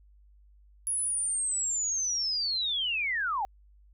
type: linear sweep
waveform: sine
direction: down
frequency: 10550 to 746 Hz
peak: -27 dBFS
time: 0.87-3.45 s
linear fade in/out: 0 ms
effects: added 50 Hz sine -55 dBFS peak until 3.93 s